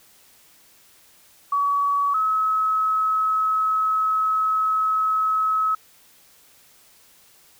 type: tone pair in turn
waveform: sine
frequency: 1134 / 1286.4 Hz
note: C#6 / E6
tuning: +39 / -43 cents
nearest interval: major second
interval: 218 cents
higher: second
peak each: -18 dBFS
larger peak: neither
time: 1.52-2.14 / 2.14-5.75 s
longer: second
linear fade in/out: 5 ms
effects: white hiss -54 dBFS RMS until 7.59 s